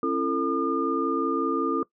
sine tone cluster, 272 / 337.5 / 448 / 1210 Hz, C#4 / E4 / A4 / D#6, -33 / +41 / +31 / -49 cents, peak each -28 dBFS, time 0.03-1.83 s, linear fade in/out 2 ms, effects noise-tail reverb RT60 0.1 s tail -20 dB re dry

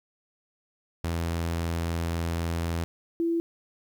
sawtooth / sine tone pair in turn, 83.8 / 335.2 Hz, E2 / E4, +29 / +29 cents, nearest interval 2 octaves, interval 2400 cents, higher second, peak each -23 dBFS, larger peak neither, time 1.04-2.84 / 3.2-3.4 s, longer first, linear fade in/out 0 ms, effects 10-bit

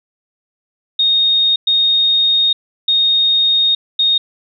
sine tone bursts at uneven times, 3710 Hz, A#7, 9 cents flat, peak -10 dBFS, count 4, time 0.99-1.56 / 1.67-2.53 / 2.88-3.75 / 3.99-4.18 s, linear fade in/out 5 ms, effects none

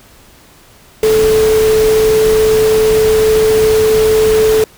sine tone in noise, 436.1 Hz, A4, 15 cents flat, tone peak -7 dBFS, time 1.03-4.64 s, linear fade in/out 2 ms, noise pink, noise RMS -20 dBFS, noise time 1.03-4.64 s, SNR +10 dB, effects pink hiss -43 dBFS RMS until 4.77 s

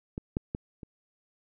clicks, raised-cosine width 3 ms, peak -21 / -15 / -18 / -29 dBFS, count 4, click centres 0.179 / 0.369 / 0.549 / 0.832 s, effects none

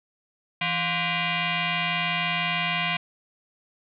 sine tone with frequency modulation, 166.6 Hz, E3, 19 cents sharp, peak -23 dBFS, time 0.61-2.97 s, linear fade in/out 5 ms, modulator 437 Hz, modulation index 6.9, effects none

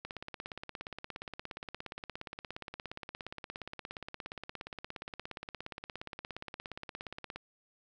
click train, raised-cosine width 0.3 ms, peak -25 dBFS, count 126, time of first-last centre 0.05-7.36 s, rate 17.1 Hz, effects none

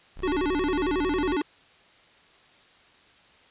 35% pulse linear sweep, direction up, 30.87 to 43.3 Hz, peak -34 dBFS, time 0.16-1.36 s, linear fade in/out 20 ms
square tone with vibrato, 329.6 Hz, E4, in tune, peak -24 dBFS, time 0.23-1.42 s, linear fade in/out 5 ms, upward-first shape square, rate 11 Hz, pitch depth 210 cents each way
effects white hiss -56 dBFS RMS until 3.5 s + resampled to 8000 Hz

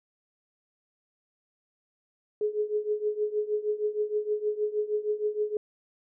sine tone with tremolo, 422.1 Hz, G#4, 28 cents sharp, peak -22 dBFS, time 2.41-5.57 s, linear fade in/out 2 ms, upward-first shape triangle, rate 6.4 Hz, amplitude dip 90%, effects none

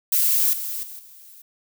violet noise with level steps, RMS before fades -19 / -29 / -38 / -46 dBFS, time 0.12-1.42 s, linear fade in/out 5 ms, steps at 0.53 / 0.83 / 0.99 s, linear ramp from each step 2 ms, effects none

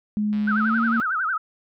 sine tone with pitch glide, 210 to 229 Hz, G#3 to A#3, +19 to -31 cents, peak -20 dBFS, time 0.17-1 s, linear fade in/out 0 ms, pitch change +150 cents, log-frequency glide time 0.52-0.79 s
click train, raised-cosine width 0.3 ms, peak -28 dBFS, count 98, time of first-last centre 0.33-1.013 s, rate 142 Hz
sine tone with vibrato, 1396.9 Hz, F6, in tune, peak -21 dBFS, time 0.47-1.38 s, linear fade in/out 10 ms, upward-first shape sine, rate 11 Hz, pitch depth 200 cents each way
effects none

